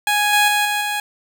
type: tone with level steps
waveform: 15% pulse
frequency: 830.6 Hz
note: G#5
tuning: in tune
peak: -9 / -6 / -9 / -12 / -14 dBFS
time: 0.07-1 s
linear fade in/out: 2 ms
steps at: 0.33 / 0.48 / 0.65 / 0.81 s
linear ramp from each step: 2 ms
effects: none